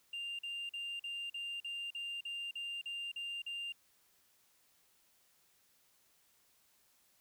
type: tone bursts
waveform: sine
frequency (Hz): 2794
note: F7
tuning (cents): 0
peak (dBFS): -37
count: 12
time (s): 0.13-3.723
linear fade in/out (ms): 5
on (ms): 260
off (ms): 43
effects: tanh soft clip ceiling -37 dBFS + white hiss -71 dBFS RMS until 7.2 s